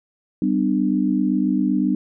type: tone cluster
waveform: sine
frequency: 194.6 / 252.5 / 300.2 Hz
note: G3 / B3 / D4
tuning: -12 / +39 / +38 cents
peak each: -21 dBFS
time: 0.42-1.95 s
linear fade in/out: 2 ms
effects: none